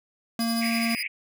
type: tone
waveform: square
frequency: 230.2 Hz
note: A#3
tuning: 22 cents flat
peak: -25 dBFS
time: 0.39-0.95 s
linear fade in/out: 2 ms
type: tone with tremolo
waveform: sawtooth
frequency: 4942 Hz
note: D#8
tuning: 13 cents flat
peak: -26 dBFS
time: 0.4-1.03 s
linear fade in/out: 5 ms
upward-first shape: sine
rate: 12 Hz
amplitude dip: 65%
type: band-pass noise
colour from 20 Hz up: pink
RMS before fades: -32 dBFS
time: 0.61-1.08 s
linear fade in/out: 10 ms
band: 2000 to 2600 Hz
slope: 96 dB/octave
effects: none